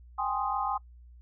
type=chord; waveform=sine; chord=Ab major seventh; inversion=third; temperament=equal; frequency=784 / 830.6 / 1046.5 / 1244.5 Hz; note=G5 / Ab5 / C6 / Eb6; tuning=0 / 0 / 0 / 0 cents; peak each=-33 / -33 / -33 / -34 dBFS; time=0.18-0.78 s; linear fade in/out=10 ms; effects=noise-tail reverb RT60 0.1 s tail -23 dB re dry + added 60 Hz sine -49 dBFS peak until 1.21 s